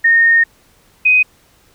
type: tone pair in turn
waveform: sine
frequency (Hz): 1841 / 2505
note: A#6 / D#7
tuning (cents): -22 / +11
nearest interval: perfect fourth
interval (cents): 533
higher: second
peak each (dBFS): -7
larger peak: neither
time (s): 0.04-0.44 / 1.05-1.23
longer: first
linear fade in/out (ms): 10
effects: pink hiss -52 dBFS RMS until 1.74 s